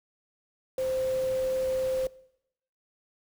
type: tone in noise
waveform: sine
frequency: 521 Hz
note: C5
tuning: 7 cents flat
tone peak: -26 dBFS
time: 0.78-2.07 s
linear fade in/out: 2 ms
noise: pink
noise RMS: -44 dBFS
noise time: 0.78-2.07 s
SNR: +15 dB
effects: noise-tail reverb RT60 0.8 s tail -21 dB re dry